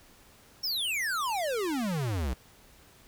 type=exponential sweep; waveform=square; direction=down; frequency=5588 to 58.2 Hz; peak=-29 dBFS; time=0.63-2.34 s; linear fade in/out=10 ms; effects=pink hiss -57 dBFS RMS until 3.07 s